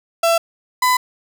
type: tone pair in turn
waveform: 35% pulse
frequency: 670 / 1003.9 Hz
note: E5 / B5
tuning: +28 / +28 cents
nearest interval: perfect fifth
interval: 700 cents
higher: second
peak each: -11 dBFS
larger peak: neither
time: 0.23-0.38 / 0.82-0.97 s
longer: neither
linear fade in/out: 5 ms
effects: none